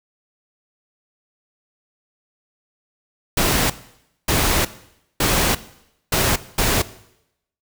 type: noise bursts at uneven times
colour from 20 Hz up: pink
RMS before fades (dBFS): -18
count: 5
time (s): 3.37-3.7 / 4.28-4.65 / 5.2-5.55 / 6.12-6.36 / 6.58-6.82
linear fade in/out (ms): 5
effects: noise-tail reverb RT60 0.8 s tail -17 dB re dry